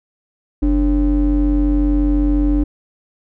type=ring-modulated tone; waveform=triangle; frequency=123.8 Hz; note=B2; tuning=5 cents sharp; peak=-7 dBFS; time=0.62-2.64 s; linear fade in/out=10 ms; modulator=171 Hz; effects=none